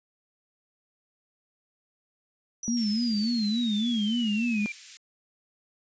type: exponential sweep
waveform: sine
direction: down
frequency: 5920 to 2349 Hz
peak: -32 dBFS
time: 2.63-4.72 s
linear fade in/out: 2 ms
type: tone with vibrato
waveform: sine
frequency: 223.2 Hz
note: A3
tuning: 25 cents sharp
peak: -24 dBFS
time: 2.68-4.66 s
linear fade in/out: 0 ms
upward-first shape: sine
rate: 3.5 Hz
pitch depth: 140 cents each way
type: high-pass noise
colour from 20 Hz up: white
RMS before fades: -44 dBFS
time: 2.77-4.97 s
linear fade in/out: 0 ms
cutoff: 1900 Hz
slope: 24 dB/octave
effects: resampled to 16000 Hz